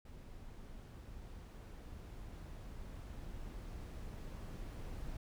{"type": "noise with level ramp", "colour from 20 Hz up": "brown", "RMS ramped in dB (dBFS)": [-52, -45], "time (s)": [0.05, 5.17], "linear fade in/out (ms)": 5, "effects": []}